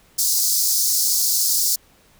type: high-pass noise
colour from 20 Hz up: pink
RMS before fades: -19 dBFS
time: 0.18-1.76 s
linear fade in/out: 10 ms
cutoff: 4600 Hz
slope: 48 dB/octave
effects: pink hiss -55 dBFS RMS until 2.19 s